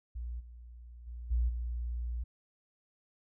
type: tone with level steps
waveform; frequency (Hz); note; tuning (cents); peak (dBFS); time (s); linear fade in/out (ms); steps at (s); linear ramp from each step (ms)
sine; 59.4; A#1; +33; -36 / -47 / -40 / -26 / -33; 0.15-2.24; 10; 0.39 / 1.06 / 1.3 / 1.48; 20
effects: none